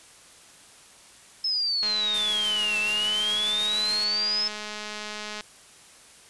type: exponential two-way sweep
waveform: sine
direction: down then up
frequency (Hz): 5250 to 2637 to 5250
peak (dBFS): -23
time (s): 1.44-4.48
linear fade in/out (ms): 5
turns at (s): 2.79
type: click train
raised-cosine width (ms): 0.2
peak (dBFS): -18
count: 756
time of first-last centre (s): 1.83-5.408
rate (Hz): 211
type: noise with tremolo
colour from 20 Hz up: white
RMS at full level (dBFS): -36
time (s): 2.14-4.04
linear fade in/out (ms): 0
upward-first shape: sine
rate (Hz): 6.9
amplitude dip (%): 30
effects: white hiss -51 dBFS RMS until 6.29 s + resampled to 24000 Hz